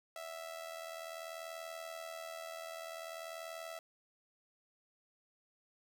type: tone with amplitude modulation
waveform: sawtooth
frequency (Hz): 659.3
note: E5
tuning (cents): 0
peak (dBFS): -37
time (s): 0.16-3.79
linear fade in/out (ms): 2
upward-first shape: sine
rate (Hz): 80.5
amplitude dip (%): 65
effects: none